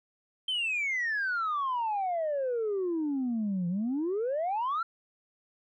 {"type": "exponential two-way sweep", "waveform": "sine", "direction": "down then up", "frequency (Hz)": [3146, 170, 1391], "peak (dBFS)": -26, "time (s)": [0.48, 4.83], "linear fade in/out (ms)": 5, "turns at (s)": 3.68, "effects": ["tanh soft clip ceiling -25 dBFS"]}